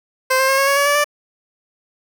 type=tone with pitch steps; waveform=15% pulse; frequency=520 / 529.1 / 538.3 / 547.7 / 557.3 / 567.1 / 577 / 587.1 Hz; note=C5 / C5 / C5 / C#5 / C#5 / C#5 / D5 / D5; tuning=-11 / +19 / +49 / -21 / +9 / +39 / -31 / -1 cents; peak=-7 dBFS; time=0.3-1.044 s; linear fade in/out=10 ms; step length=93 ms; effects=none